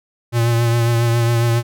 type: tone with vibrato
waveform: square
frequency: 117.3 Hz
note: A#2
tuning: 11 cents sharp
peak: -14 dBFS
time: 0.32-1.63 s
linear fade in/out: 50 ms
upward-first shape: triangle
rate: 7.3 Hz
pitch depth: 33 cents each way
effects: none